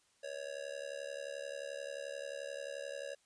square tone with amplitude modulation, 557 Hz, C#5, 8 cents sharp, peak -38 dBFS, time 0.23-3.15 s, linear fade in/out 10 ms, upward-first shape sine, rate 71.4 Hz, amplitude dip 90%, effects white hiss -72 dBFS RMS until 3.25 s + resampled to 22050 Hz

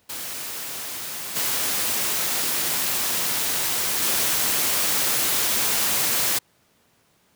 white noise with level steps, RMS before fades -32 / -24 / -22 dBFS, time 0.09-6.39 s, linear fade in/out 10 ms, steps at 1.35 / 4.01 s, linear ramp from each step 20 ms, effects pink hiss -62 dBFS RMS until 7.35 s + high-pass 100 Hz 12 dB/octave

